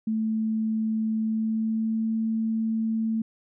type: tone with pitch glide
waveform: sine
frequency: 220 to 222.8 Hz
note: A3 to A3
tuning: 0 to +22 cents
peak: -23 dBFS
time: 0.07-3.22 s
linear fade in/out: 5 ms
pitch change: +22 cents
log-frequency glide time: 1.22-2.11 s
effects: none